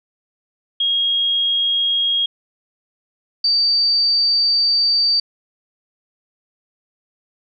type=tone pair in turn; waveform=sine; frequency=3271 / 4626 Hz; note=G#7 / D8; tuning=-27 / -27 cents; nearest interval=tritone; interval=600 cents; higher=second; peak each=-15 / -13 dBFS; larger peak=second; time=0.8-2.26 / 3.44-5.2 s; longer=second; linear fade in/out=5 ms; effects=none